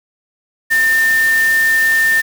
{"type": "tone in noise", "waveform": "sine", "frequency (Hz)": 1800, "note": "A6", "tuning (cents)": 39, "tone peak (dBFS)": -10, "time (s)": [0.7, 2.22], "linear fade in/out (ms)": 20, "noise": "white", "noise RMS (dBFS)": -25, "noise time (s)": [0.7, 2.22], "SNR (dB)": 12, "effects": []}